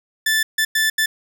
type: tone bursts at uneven times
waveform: sawtooth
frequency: 1757 Hz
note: A6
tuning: 3 cents flat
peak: -12 dBFS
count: 4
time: 0.26-0.43 / 0.58-0.65 / 0.75-0.9 / 0.98-1.06 s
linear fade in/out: 5 ms
effects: none